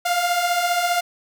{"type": "beating tone pair", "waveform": "sawtooth", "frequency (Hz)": [691, 706], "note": ["F5", "F5"], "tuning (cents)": [-19, 19], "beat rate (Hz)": 15, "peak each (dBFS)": [-21, -16], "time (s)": [0.05, 1.01], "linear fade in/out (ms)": 10, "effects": []}